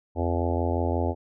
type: harmonic tone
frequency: 85.6 Hz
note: F2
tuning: 34 cents flat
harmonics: 1 / 3 / 4 / 5 / 6 / 7 / 8 / 9 / 10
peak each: -26 / -31 / -32 / -33 / -34 / -34 / -35 / -36 / -36 dBFS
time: 0.15-1.15 s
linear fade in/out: 50 ms
effects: none